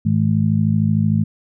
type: harmonic tone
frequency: 53.2 Hz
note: G#1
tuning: 42 cents sharp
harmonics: 2 / 3 / 4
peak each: -18 / -18 / -18 dBFS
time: 0.05-1.24 s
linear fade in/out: 10 ms
effects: none